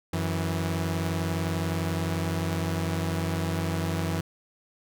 sawtooth tone pair together, 91.5 / 163.2 Hz, F#2 / E3, -19 / -17 cents, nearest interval minor seventh, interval 1002 cents, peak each -25 dBFS, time 0.13-4.21 s, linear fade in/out 5 ms, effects none

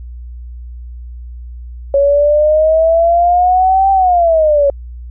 sine exponential two-way sweep, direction up then down, 554.4 to 784 to 554.4 Hz, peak -7 dBFS, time 1.94-4.7 s, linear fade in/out 2 ms, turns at 3.91 s, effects added 60 Hz sine -26 dBFS peak until 5.1 s

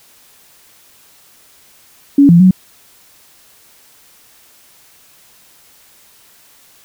sine tone with pitch steps, 282 / 171.1 / 185.4 Hz, C#4 / F3 / F#3, +30 / -35 / +4 cents, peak -3 dBFS, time 2.18-2.51 s, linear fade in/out 5 ms, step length 110 ms, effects white hiss -47 dBFS RMS until 6.84 s

